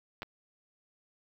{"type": "clicks", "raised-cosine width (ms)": 0.3, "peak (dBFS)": [-21, -27], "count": 2, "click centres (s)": [0.221, 0.23], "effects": ["9-bit"]}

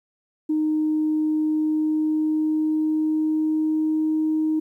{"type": "tone with pitch glide", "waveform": "sine", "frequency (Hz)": [308.9, 312.3], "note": ["D#4", "D#4"], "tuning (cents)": [-12, 7], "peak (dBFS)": -18, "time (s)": [0.49, 4.6], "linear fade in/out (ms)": 10, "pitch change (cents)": 19, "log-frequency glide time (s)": [1.44, 4.17], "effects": ["tanh soft clip ceiling -14 dBFS", "10-bit"]}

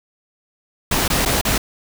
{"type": "noise with dropouts", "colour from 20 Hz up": "pink", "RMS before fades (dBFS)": -18, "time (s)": [0.91, 1.58], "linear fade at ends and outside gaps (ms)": 5, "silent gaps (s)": [[1.08, 1.1], [1.252, 1.258], [1.413, 1.45]], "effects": []}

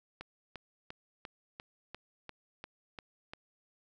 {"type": "click train", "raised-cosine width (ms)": 0.3, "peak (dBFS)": -27, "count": 10, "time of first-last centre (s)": [0.21, 3.335], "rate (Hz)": 2.88, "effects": []}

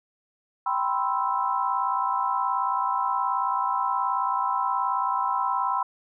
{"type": "chord", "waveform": "sine", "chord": "C major seventh", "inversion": "second", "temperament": "equal", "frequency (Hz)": [784, 987.8, 1046.5, 1318.5], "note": ["G5", "B5", "C6", "E6"], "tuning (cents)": [0, 0, 0, 0], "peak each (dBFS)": [-30, -26, -28, -30], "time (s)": [0.66, 5.83], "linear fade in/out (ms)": 5, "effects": []}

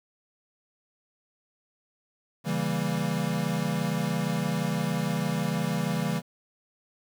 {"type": "chord", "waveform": "square", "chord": "C# diminished seventh", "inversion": "none", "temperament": "equal", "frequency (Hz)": [138.59, 164.81, 196, 233.1], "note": ["C#3", "E3", "G3", "Bb3"], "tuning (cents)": [0, 0, 0, 0], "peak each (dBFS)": [-34, -30, -32, -34], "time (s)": [2.44, 6.22], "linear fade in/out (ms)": 50, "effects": ["9-bit"]}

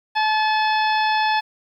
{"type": "harmonic tone with a mistuned harmonic", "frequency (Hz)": 864, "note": "A5", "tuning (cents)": -32, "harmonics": [1, 2, 3, 4, 5, 6], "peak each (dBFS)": [-18, -24, -28, -30, -32, -34], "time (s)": [0.15, 1.41], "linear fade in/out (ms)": 20, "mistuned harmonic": 3, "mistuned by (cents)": -16, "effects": ["9-bit"]}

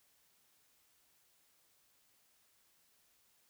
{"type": "silence", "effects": ["white hiss -72 dBFS RMS until 3.49 s"]}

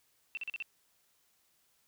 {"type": "tone bursts", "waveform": "sine", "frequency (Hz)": 2685, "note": "E7", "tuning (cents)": 31, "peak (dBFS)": -35, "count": 5, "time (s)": [0.35, 0.624], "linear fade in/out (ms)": 0, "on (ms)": 22, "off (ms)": 41, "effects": ["white hiss -72 dBFS RMS until 1.87 s"]}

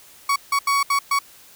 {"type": "tone bursts at uneven times", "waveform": "35% pulse", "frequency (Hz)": 1121, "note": "C#6", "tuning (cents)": 19, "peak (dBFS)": -15, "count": 5, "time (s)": [[0.29, 0.36], [0.52, 0.59], [0.67, 0.83], [0.9, 0.99], [1.11, 1.19]], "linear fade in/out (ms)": 5, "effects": ["white hiss -48 dBFS RMS until 1.55 s"]}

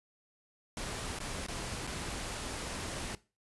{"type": "noise with dropouts", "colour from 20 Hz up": "pink", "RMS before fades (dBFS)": -39, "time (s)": [0.77, 3.15], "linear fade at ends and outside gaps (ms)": 1, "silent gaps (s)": [[1.188, 1.202], [1.465, 1.484], [1.868, 1.874]], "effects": ["noise-tail reverb RT60 0.3 s tail -19 dB re dry", "resampled to 24000 Hz"]}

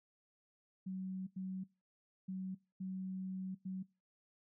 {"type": "tone bursts at uneven times", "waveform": "sine", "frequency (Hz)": 188, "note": "F#3", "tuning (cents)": 28, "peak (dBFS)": -39, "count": 5, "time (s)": [[0.86, 1.27], [1.36, 1.64], [2.28, 2.55], [2.8, 3.55], [3.65, 3.83]], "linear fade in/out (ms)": 10, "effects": ["noise-tail reverb RT60 0.3 s tail -23 dB re dry"]}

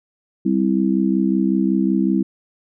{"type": "chord", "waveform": "sine", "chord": "C major", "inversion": "second", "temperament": "just", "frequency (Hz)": [196.22, 261.6, 327], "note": ["G3", "C4", "E4"], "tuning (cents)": [2, 0, -14], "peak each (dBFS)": [-18, -20, -20], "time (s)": [0.45, 2.23], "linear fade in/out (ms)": 10, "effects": []}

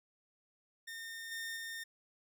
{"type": "tone with level steps", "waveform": "sawtooth", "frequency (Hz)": 1823, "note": "A#6", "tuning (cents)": -39, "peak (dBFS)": [-40, -36, -38], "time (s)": [0.87, 1.84], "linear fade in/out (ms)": 10, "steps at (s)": [1.31, 1.56], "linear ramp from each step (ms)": 10, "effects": []}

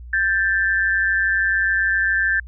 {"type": "tone pair together", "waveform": "sine", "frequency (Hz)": [1572, 1759.1], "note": ["G6", "A6"], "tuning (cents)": [4, -1], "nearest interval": "major second", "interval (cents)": 195, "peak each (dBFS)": [-19, -19], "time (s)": [0.13, 2.4], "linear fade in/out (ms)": 5, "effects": ["added 60 Hz sine -34 dBFS peak until 2.47 s"]}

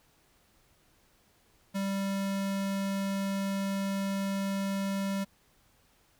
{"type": "tone", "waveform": "square", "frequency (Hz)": 196, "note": "G3", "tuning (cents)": 0, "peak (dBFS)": -30, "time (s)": [1.74, 5.25], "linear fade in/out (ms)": 20, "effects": ["pink hiss -66 dBFS RMS until 6.19 s"]}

